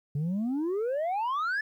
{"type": "exponential sweep", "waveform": "sine", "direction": "up", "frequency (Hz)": [138.59, 1760], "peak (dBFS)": -24, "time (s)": [0.15, 1.61], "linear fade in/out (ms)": 5, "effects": ["tanh soft clip ceiling -26 dBFS", "11-bit"]}